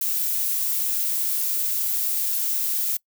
violet noise, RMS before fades -24 dBFS, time 0.01-2.97 s, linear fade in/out 5 ms, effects noise-tail reverb RT60 0.1 s tail -24 dB re dry

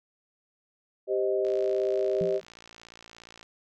sine chord, C minor, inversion second, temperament equal with one note detuned, 392 / 519.6 / 622.3 Hz, G4 / C5 / Eb5, 0 / -12 / 0 cents, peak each -26 / -31 / -29 dBFS, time 1.07-2.41 s, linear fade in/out 50 ms
click train, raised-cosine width 0.2 ms, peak -30 dBFS, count 114, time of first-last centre 1.45-3.429 s, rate 57.1 Hz
sine tone with exponential decay, 174.61 Hz, F3, in tune, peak -27 dBFS, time 2.21-2.44 s, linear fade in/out 0 ms, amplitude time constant 48 ms
effects none

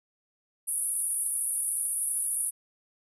white band-pass noise, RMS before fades -30 dBFS, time 0.67-2.51 s, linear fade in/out 20 ms, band 9400 to 11000 Hz, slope 96 dB/octave, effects none

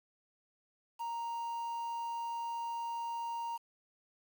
triangle tone with quantisation, 932.3 Hz, A#5, in tune, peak -34 dBFS, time 0.99-3.58 s, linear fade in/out 20 ms, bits 9, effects none

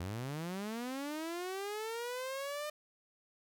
sawtooth linear sweep, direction up, 82.41 to 607 Hz, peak -34 dBFS, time 0-2.7 s, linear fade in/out 5 ms, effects none

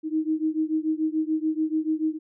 sine beating tone pair, 311.1 / 318 Hz, D#4 / D#4, 0 / +38 cents, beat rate 6.9 Hz, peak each -25 / -26 dBFS, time 0.03-2.19 s, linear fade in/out 50 ms, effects none

